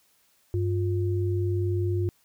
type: tone pair together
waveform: sine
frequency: 98 / 353.2 Hz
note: G2 / F4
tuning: 0 / +20 cents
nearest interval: octave + minor seventh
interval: 2220 cents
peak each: -24 / -29 dBFS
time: 0.54-2.09 s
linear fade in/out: 0 ms
effects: white hiss -65 dBFS RMS until 2.24 s